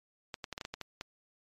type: clicks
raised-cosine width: 0.2 ms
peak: -21 dBFS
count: 9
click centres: 0.342 / 0.442 / 0.527 / 0.579 / 0.612 / 0.651 / 0.74 / 0.813 / 1.011 s
effects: MP3 64 kbps